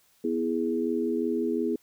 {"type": "chord", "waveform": "sine", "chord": "E major", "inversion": "second", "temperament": "equal", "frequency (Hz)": [246.9, 329.6, 415.3], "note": ["B3", "E4", "G#4"], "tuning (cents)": [0, 0, 0], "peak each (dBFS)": -29, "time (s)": [0.24, 1.76], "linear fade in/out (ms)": 5, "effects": ["white hiss -64 dBFS RMS until 1.82 s"]}